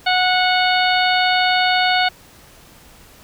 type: harmonic tone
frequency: 734 Hz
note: F#5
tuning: 14 cents flat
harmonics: 1 / 2 / 3 / 4 / 5 / 6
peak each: -17 / -20 / -22 / -23 / -24 / -25 dBFS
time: 0.06-2.09 s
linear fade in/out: 10 ms
effects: pink hiss -46 dBFS RMS until 3.23 s